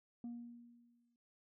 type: tone with exponential decay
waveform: sine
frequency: 237.6 Hz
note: A#3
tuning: 33 cents sharp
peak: -39 dBFS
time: 0.24-1.16 s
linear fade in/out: 2 ms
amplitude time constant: 200 ms
effects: tanh soft clip ceiling -41 dBFS